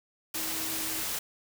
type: tone in noise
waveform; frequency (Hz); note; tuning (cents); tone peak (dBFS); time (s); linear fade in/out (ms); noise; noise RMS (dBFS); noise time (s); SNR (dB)
sine; 319.5; D#4; +46; -42; 0.35-1.02; 5; white; -33; 0.34-1.19; -12
effects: none